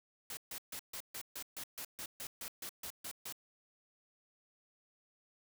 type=noise bursts; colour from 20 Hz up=white; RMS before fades=-44 dBFS; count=15; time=0.3-3.325 s; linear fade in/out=2 ms; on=71 ms; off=140 ms; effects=none